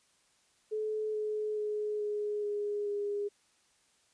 sine tone with pitch steps, 430.7 / 426.2 / 421.8 / 417.5 / 413.2 / 408.9 Hz, A4 / G#4 / G#4 / G#4 / G#4 / G#4, -37 / +45 / +27 / +9 / -9 / -27 cents, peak -31 dBFS, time 0.71-3.29 s, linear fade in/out 20 ms, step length 430 ms, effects white hiss -69 dBFS RMS until 4.13 s + resampled to 22050 Hz

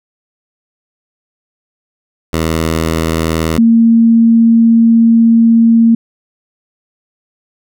10% pulse / sine tone pair in turn, 81 / 229.1 Hz, E2 / A#3, -30 / -30 cents, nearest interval octave + tritone, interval 1800 cents, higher second, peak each -4 dBFS, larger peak neither, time 2.33-3.58 / 3.58-5.95 s, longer second, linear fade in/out 5 ms, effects none

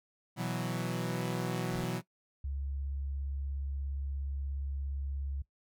sawtooth chord, B suspended fourth, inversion none, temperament equal, 123.47 / 164.81 / 185 Hz, B2 / E3 / F#3, 0 / 0 / 0 cents, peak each -33 dBFS, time 0.36-2.02 s, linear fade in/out 50 ms
brown noise with exponential growth, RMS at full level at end -41 dBFS, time 1.43-1.84 s, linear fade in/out 1 ms, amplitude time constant 87 ms
sine tone with vibrato, 69.1 Hz, C#2, 5 cents flat, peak -34 dBFS, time 2.44-5.42 s, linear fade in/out 5 ms, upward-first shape triangle, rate 17 Hz, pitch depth 20 cents each way
effects noise-tail reverb RT60 0.1 s tail -18 dB re dry

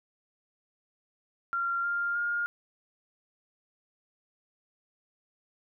sine tone with pitch steps, 1381 / 1398.7 / 1416.5 Hz, F6 / F6 / F6, -20 / +2 / +24 cents, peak -27 dBFS, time 1.53-2.46 s, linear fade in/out 0 ms, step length 310 ms, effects none

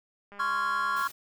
click train, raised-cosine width 0.5 ms, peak -34 dBFS, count 142, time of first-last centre 0.32-1.018 s, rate 202 Hz
triangle chord, Db major seventh, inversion third, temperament just, 1039.4 / 1108.7 / 1385.9 / 1663.1 Hz, C6 / Db6 / F6 / Ab6, -12 / 0 / -14 / +2 cents, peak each -32 / -28 / -28 / -34 dBFS, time 0.39-1.08 s, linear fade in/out 10 ms
white noise, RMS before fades -45 dBFS, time 0.96-1.12 s, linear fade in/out 10 ms
effects none

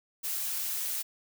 blue noise, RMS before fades -33 dBFS, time 0.23-1.03 s, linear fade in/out 20 ms, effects none

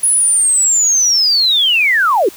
sine linear sweep, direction down, 10480 to 323.8 Hz, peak -9 dBFS, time 0.03-2.29 s, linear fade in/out 5 ms, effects white hiss -37 dBFS RMS until 2.36 s

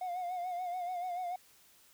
triangle tone with vibrato, 718 Hz, F5, 48 cents sharp, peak -32 dBFS, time 0.01-1.36 s, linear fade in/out 5 ms, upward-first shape sine, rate 6.9 Hz, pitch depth 58 cents each way, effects tanh soft clip ceiling -29 dBFS + white hiss -63 dBFS RMS until 1.93 s

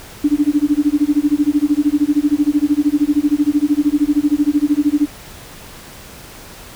sine tone with tremolo, 293.7 Hz, D4, in tune, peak -8 dBFS, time 0.24-5.07 s, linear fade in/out 5 ms, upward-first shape sine, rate 13 Hz, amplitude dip 100%, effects pink hiss -37 dBFS RMS until 6.75 s

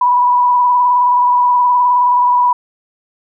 sine tone with vibrato, 983 Hz, B5, 8 cents flat, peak -8 dBFS, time 0.01-2.53 s, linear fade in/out 5 ms, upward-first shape square, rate 19 Hz, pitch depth 22 cents each way, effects none

